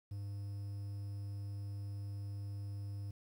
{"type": "tone", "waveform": "triangle", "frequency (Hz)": 100.6, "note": "G2", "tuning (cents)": 45, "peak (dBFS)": -38, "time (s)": [0.11, 3.11], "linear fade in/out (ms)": 5, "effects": ["11-bit"]}